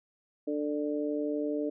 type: harmonic tone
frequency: 148 Hz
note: D3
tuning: 14 cents sharp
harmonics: 2 / 3 / 4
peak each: -31 / -34 / -36 dBFS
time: 0.47-1.7 s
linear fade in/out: 10 ms
effects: none